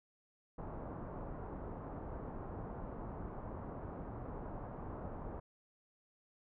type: low-pass noise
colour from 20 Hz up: pink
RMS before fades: -45 dBFS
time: 0.58-5.4 s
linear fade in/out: 5 ms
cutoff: 1100 Hz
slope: 24 dB/octave
effects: none